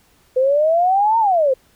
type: exponential two-way sweep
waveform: sine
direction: up then down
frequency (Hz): 503 to 926 to 503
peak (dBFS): -12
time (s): 0.36-1.54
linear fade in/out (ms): 10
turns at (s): 1.19
effects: pink hiss -56 dBFS RMS until 1.75 s